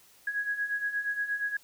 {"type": "beating tone pair", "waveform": "sine", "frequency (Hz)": [1655, 1663.5], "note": ["G#6", "G#6"], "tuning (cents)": [-6, 2], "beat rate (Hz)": 8.5, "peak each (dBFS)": [-35, -30], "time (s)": [0.27, 1.57], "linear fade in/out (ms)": 5, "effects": ["white hiss -59 dBFS RMS until 1.63 s"]}